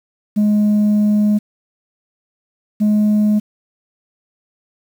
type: tone pair in turn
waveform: sine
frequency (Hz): 209.3 / 210.6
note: G#3 / G#3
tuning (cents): +14 / +24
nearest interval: unison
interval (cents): 10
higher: second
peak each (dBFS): -8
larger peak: neither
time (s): 0.36-1.39 / 2.8-3.4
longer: first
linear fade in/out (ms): 20
effects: tanh soft clip ceiling -10 dBFS + 7-bit